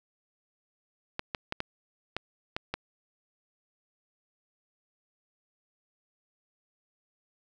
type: clicks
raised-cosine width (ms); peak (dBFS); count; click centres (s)
0.3; -15; 7; 1.194 / 1.348 / 1.524 / 1.604 / 2.166 / 2.565 / 2.74
effects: none